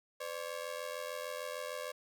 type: ring-modulated tone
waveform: sawtooth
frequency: 551 Hz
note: C#5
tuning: 11 cents flat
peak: -32 dBFS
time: 0.2-1.92 s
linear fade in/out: 10 ms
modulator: 43.3 Hz
effects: none